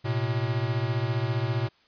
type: beating tone pair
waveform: square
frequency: 112.4 / 127.4 Hz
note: A2 / C3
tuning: +37 / -46 cents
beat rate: 15 Hz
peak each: -28 / -29 dBFS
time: 0.04-1.69 s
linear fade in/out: 20 ms
effects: white hiss -62 dBFS RMS until 1.87 s + resampled to 11025 Hz